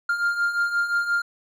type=beating tone pair; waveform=triangle; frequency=1397 / 1402.7 Hz; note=F6 / F6; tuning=0 / +7 cents; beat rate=5.7 Hz; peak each=-26 / -20 dBFS; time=0.09-1.22 s; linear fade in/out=5 ms; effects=none